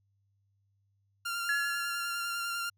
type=tone with vibrato; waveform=sawtooth; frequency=1388 Hz; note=F6; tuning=11 cents flat; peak=-29 dBFS; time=1.25-2.7 s; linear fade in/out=10 ms; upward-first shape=square; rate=10 Hz; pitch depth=13 cents each way
type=tone with exponential decay; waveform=sine; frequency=1690 Hz; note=G#6; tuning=30 cents sharp; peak=-26 dBFS; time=1.49-2.6 s; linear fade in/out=2 ms; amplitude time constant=240 ms
effects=added 99 Hz sine -70 dBFS peak until 2.77 s